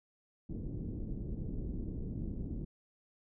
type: low-pass noise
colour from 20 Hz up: pink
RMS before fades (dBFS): -39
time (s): 0.49-2.65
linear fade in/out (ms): 10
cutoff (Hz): 340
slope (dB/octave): 24
effects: none